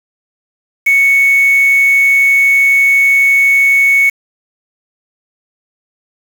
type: tone with quantisation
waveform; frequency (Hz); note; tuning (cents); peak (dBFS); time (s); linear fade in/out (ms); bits
sine; 2217; C#7; 0; -6; 0.86-4.1; 10; 4
effects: none